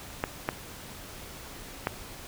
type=clicks; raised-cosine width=0.5 ms; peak=-11 dBFS; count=3; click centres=0.239 / 0.489 / 1.871 s; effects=pink hiss -44 dBFS RMS until 2.27 s